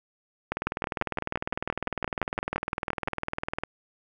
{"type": "two click trains", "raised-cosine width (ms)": 0.5, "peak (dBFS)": [-13, -13], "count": [63, 15], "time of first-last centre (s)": [[0.52, 3.636], [0.67, 3.075]], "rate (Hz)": [19.9, 5.82], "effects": []}